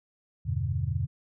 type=chord; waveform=sine; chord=E minor seventh; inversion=none; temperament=equal; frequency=82.41 / 98 / 123.47 / 146.83 Hz; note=E2 / G2 / B2 / D3; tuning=0 / 0 / 0 / 0 cents; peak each=-32 / -31 / -31 / -34 dBFS; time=0.45-1.07 s; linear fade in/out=20 ms; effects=none